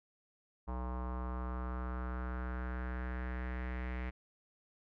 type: tone with low-pass filter sweep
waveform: square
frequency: 62.4 Hz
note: B1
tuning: 19 cents sharp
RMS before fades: -39 dBFS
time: 0.67-4.11 s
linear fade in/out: 20 ms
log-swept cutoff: 1000 to 2100 Hz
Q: 3.6
effects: none